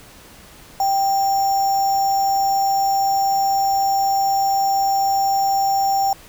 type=tone with sample-and-hold; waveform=sine; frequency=784 Hz; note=G5; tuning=in tune; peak=-15 dBFS; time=0.8-6.13 s; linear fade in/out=2 ms; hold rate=6300 Hz; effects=pink hiss -44 dBFS RMS until 6.28 s